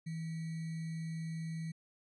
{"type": "tone with sample-and-hold", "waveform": "sine", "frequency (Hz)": 162.5, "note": "E3", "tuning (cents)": -24, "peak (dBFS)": -37, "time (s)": [0.06, 1.72], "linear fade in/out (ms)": 10, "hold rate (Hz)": 2100, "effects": ["resampled to 24000 Hz"]}